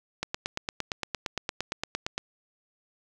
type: click train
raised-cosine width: 0.2 ms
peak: -12 dBFS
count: 18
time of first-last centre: 0.23-2.18 s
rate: 8.72 Hz
effects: none